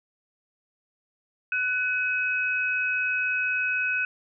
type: tone pair together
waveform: sine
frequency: 1492 / 2546 Hz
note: F#6 / D#7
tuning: +14 / +39 cents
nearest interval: major sixth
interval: 925 cents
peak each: -26 dBFS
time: 1.52-4.05 s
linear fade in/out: 2 ms
effects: none